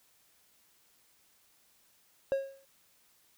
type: tone with exponential decay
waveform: triangle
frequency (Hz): 544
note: C#5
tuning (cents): -33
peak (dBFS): -22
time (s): 2.32-2.65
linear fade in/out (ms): 0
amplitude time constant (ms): 70
effects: white hiss -67 dBFS RMS until 3.37 s